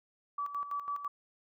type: tone with tremolo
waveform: sine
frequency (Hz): 1150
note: D6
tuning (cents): -37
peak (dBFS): -32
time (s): 0.38-1.08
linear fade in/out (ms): 5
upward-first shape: square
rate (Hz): 6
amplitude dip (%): 65
effects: none